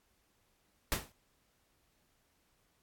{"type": "noise with exponential decay", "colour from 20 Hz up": "pink", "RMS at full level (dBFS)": -29, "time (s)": [0.92, 1.12], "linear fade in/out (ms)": 0, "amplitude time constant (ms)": 43, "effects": ["pink hiss -74 dBFS RMS until 2.82 s", "AAC 64 kbps"]}